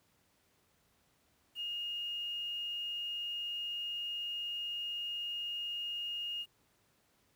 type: tone with quantisation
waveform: sine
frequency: 2848 Hz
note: F7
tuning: 33 cents sharp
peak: -36 dBFS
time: 1.55-6.46 s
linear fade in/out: 50 ms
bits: 10
effects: pink hiss -72 dBFS RMS until 7.35 s + high-pass 60 Hz 12 dB/octave